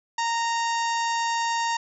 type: harmonic tone with a mistuned harmonic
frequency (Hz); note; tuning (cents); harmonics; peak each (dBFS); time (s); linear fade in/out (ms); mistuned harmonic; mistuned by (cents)
927; A#5; -10; 1 / 2 / 3 / 4 / 5 / 6 / 7 / 8; -24 / -31 / -36 / -38 / -38 / -38 / -40 / -39; 0.18-1.77; 5; 8; -50
effects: none